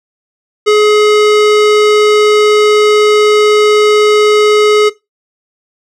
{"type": "tone", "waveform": "square", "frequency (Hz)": 422, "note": "G#4", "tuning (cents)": 28, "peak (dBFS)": -5, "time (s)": [0.66, 4.9], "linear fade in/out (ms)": 20, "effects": ["noise-tail reverb RT60 0.2 s tail -18 dB re dry", "low-pass 6000 Hz 12 dB/octave"]}